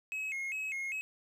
triangle tone with vibrato, 2349 Hz, D7, in tune, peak -33 dBFS, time 0.12-1.01 s, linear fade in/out 0 ms, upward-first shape square, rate 2.5 Hz, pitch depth 150 cents each way, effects none

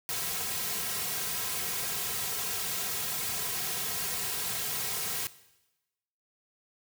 white noise with comb filter, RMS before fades -33 dBFS, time 0.09-5.27 s, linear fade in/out 0 ms, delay 3.4 ms, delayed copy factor -0.9, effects noise-tail reverb RT60 1.0 s tail -17 dB re dry

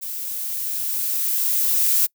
violet noise with level ramp, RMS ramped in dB -30 to -17 dBFS, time 0.01-2.07 s, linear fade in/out 20 ms, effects noise-tail reverb RT60 0.1 s tail -25 dB re dry

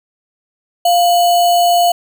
sine tone with sample-and-hold, 698.5 Hz, F5, in tune, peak -8 dBFS, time 0.85-1.92 s, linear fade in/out 5 ms, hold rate 3675 Hz, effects none

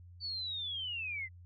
sine linear sweep, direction down, 4552 to 2000 Hz, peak -36 dBFS, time 0.2-1.29 s, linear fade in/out 50 ms, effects added 88 Hz sine -51 dBFS peak until 1.45 s

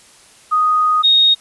sine tone pair in turn, 1244.5 / 3729 Hz, D#6 / A#7, 0 / 0 cents, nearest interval octave + perfect fifth, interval 1900 cents, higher second, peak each -11 / -8 dBFS, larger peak second, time 0.51-1.03 / 1.03-1.35 s, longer first, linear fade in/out 20 ms, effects white hiss -46 dBFS RMS until 1.4 s + resampled to 24000 Hz

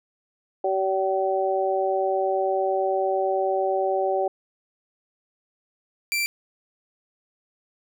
harmonic tone, 191.1 Hz, G3, 44 cents flat, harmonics 2 / 3 / 4, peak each -25 / -25 / -25 dBFS, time 0.64-4.28 s, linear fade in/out 5 ms
sawtooth tone, 2349 Hz, D7, in tune, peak -19 dBFS, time 6.12-6.26 s, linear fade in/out 0 ms
effects none

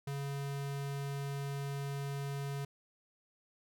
square tone, 140 Hz, C#3, 18 cents sharp, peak -37 dBFS, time 0.07-2.65 s, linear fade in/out 5 ms, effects none

